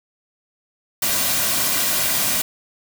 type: noise with comb filter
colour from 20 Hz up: white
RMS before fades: -20 dBFS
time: 1.02-2.42 s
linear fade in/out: 5 ms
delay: 2.3 ms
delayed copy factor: -0.5
effects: none